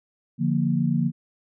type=chord; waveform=sine; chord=Bb major; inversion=first; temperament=equal; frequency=146.83 / 174.61 / 233.1 Hz; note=D3 / F3 / Bb3; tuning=0 / 0 / 0 cents; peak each=-24 dBFS; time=0.38-1.12 s; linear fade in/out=50 ms; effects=none